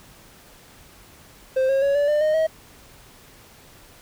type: tone with pitch steps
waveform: triangle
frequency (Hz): 523.3 / 540.8 / 558.9 / 577.6 / 597 / 616.9 / 637.6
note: C5 / C#5 / C#5 / D5 / D5 / D#5 / D#5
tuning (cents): 0 / -43 / +14 / -29 / +28 / -15 / +42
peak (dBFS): -15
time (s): 1.56-2.47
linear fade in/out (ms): 10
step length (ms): 130
effects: pink hiss -49 dBFS RMS until 4.01 s